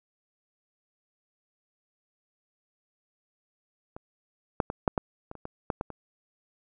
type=clicks; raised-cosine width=1 ms; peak=-26 / -9 / -18 / -8 / -12 / -25 / -30 / -22 / -13 / -16 / -25 dBFS; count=11; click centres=3.965 / 4.602 / 4.701 / 4.878 / 4.978 / 5.314 / 5.353 / 5.454 / 5.702 / 5.811 / 5.903 s; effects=none